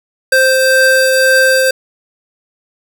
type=tone pair together; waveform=square; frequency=523.3 / 1568 Hz; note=C5 / G6; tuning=0 / 0 cents; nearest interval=octave + perfect fifth; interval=1900 cents; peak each=-11 dBFS; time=0.32-1.71 s; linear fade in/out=5 ms; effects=none